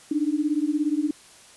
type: beating tone pair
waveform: sine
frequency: 291.3 / 308.3 Hz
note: D4 / D#4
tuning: -14 / -16 cents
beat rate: 17 Hz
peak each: -24 dBFS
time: 0.11-1.11 s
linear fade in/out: 5 ms
effects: white hiss -50 dBFS RMS until 1.56 s + resampled to 24000 Hz